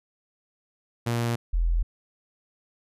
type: tone pair in turn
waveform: sawtooth / sine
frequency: 117.8 / 42.17 Hz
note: A#2 / E1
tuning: +19 / +40 cents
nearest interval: octave + tritone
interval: 1779 cents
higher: first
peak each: -20 dBFS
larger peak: neither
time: 1.06-1.36 / 1.53-1.83 s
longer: neither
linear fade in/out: 10 ms
effects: resampled to 32000 Hz